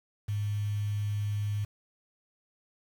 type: tone with quantisation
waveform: sine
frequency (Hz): 103.5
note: G#2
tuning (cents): -5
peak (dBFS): -28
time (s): 0.28-1.65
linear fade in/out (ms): 10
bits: 8
effects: none